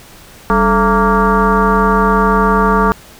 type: tone with frequency modulation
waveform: sine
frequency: 677 Hz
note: E5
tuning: 46 cents sharp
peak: -8 dBFS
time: 0.5-2.92 s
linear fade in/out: 0 ms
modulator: 241 Hz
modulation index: 2.8
effects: pink hiss -39 dBFS RMS until 3.19 s